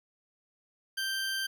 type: tone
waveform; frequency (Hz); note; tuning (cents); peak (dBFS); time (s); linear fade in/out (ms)
20% pulse; 1568; G6; 0; -26; 0.97-1.47; 10
effects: none